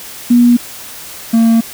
sine / triangle tone pair in turn, 240.8 / 227.8 Hz, B3 / A#3, -44 / -40 cents, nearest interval minor second, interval 96 cents, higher first, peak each -4 dBFS, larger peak neither, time 0.3-0.57 / 1.33-1.61 s, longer second, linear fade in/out 10 ms, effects white hiss -30 dBFS RMS until 1.73 s

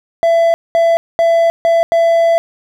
triangle tone bursts at uneven times, 669 Hz, E5, 25 cents sharp, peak -6 dBFS, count 5, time 0.23-0.54 / 0.75-0.97 / 1.19-1.5 / 1.65-1.83 / 1.92-2.38 s, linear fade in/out 0 ms, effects none

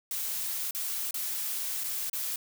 blue noise with dropouts, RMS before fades -33 dBFS, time 0.11-2.36 s, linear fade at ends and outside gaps 2 ms, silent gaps 0.709-0.748 / 1.109-1.142 / 1.837-1.841 / 2.098-2.131 s, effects none

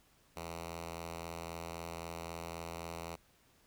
5% pulse tone with notch filter, 83.8 Hz, E2, 29 cents sharp, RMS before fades -44 dBFS, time 0.36-3.16 s, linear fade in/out 10 ms, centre 280 Hz, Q 1.7, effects pink hiss -68 dBFS RMS until 3.66 s

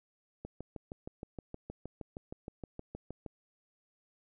click train, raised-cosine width 2 ms, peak -28 dBFS, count 19, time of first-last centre 0.45-3.263 s, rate 6.4 Hz, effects none

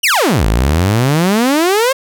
sawtooth exponential two-way sweep, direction down then up, 3136 to 49.79 to 550 Hz, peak -6 dBFS, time 0.03-1.93 s, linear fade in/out 10 ms, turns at 0.46 s, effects none

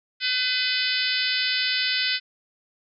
harmonic tone, 505 Hz, B4, 39 cents sharp, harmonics 3 / 4 / 5 / 6 / 7 / 8 / 9 / 10, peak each -30 / -30 / -30 / -30 / -30 / -30 / -30 / -30 dBFS, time 0.2-2.2 s, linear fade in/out 50 ms, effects none

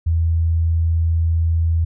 sine tone, 82.41 Hz, E2, in tune, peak -14 dBFS, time 0.06-1.85 s, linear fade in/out 10 ms, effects none

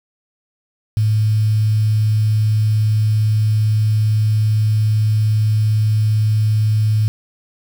sine tone with quantisation, 107.8 Hz, A2, 35 cents flat, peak -12 dBFS, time 0.97-7.08 s, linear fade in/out 0 ms, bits 6, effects none

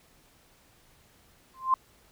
sine tone with exponential growth, 1046.5 Hz, C6, in tune, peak -16 dBFS, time 1.54-1.74 s, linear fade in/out 2 ms, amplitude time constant 42 ms, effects pink hiss -61 dBFS RMS until 2.11 s

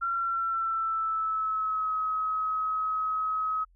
sine tone with pitch glide, 1367 to 1275.5 Hz, F6 to D#6, -37 to +43 cents, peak -26 dBFS, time 0.01-3.65 s, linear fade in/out 20 ms, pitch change -120 cents, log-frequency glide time 0.13-1.91 s, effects added 43 Hz sine -58 dBFS peak until 3.75 s

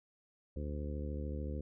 harmonic tone, 73.6 Hz, D2, 4 cents sharp, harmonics 1 / 2 / 3 / 4 / 5 / 6 / 7, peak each -38 / -46 / -46 / -48 / -51 / -51 / -49 dBFS, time 0.56-1.61 s, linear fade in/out 5 ms, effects none

